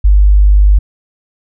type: tone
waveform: sine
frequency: 50.1 Hz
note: G1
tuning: 38 cents sharp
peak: -3 dBFS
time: 0.04-0.79 s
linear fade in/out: 10 ms
effects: none